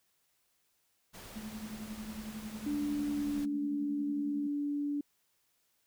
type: noise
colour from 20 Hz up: pink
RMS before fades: -49 dBFS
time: 1.13-3.46 s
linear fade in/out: 20 ms
type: tone with tremolo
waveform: sine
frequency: 215.7 Hz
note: A3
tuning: 34 cents flat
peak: -37 dBFS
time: 1.35-4.48 s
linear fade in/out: 20 ms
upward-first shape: triangle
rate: 11 Hz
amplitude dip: 80%
type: tone with pitch glide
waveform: sine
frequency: 292.6 to 289.2 Hz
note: D4 to D4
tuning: -6 to -27 cents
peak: -31 dBFS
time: 2.66-5.01 s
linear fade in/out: 5 ms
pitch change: -21 cents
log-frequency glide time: 2.91-3.42 s
effects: white hiss -75 dBFS RMS until 5.86 s